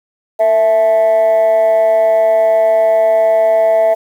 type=tone with amplitude modulation; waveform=sine; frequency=659.3 Hz; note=E5; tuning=in tune; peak=-3 dBFS; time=0.39-3.95 s; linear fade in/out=20 ms; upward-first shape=sine; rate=208 Hz; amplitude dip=65%; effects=tanh soft clip ceiling -5 dBFS + 7-bit